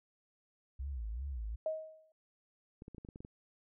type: tone with vibrato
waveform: sine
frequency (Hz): 61.3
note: B1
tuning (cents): -12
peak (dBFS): -37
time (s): 0.79-1.56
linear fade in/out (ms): 10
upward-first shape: sine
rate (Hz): 2.6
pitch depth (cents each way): 250
type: tone with exponential decay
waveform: sine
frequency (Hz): 631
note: D#5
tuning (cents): +24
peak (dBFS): -30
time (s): 1.66-2.12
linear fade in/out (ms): 2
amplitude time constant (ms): 100
type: clicks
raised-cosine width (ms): 3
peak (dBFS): -35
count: 9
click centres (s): 2.821 / 2.881 / 2.947 / 2.982 / 3.049 / 3.088 / 3.159 / 3.205 / 3.249
effects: none